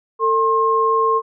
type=tone pair together; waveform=sine; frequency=449.1 / 1068.1 Hz; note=A4 / C6; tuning=+35 / +35 cents; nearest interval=octave + minor third; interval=1500 cents; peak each=-18 / -15 dBFS; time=0.19-1.22 s; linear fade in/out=50 ms; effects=none